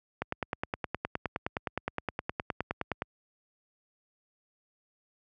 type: click train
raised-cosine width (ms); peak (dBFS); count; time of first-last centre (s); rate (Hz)
0.5; -15; 28; 0.22-3.021; 9.64
effects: high-pass 60 Hz 12 dB/octave